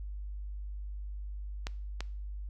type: clicks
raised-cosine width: 0.2 ms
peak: -19 dBFS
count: 2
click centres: 1.669 / 2.006 s
effects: noise-tail reverb RT60 0.5 s tail -21 dB re dry + added 50 Hz sine -37 dBFS peak until 2.49 s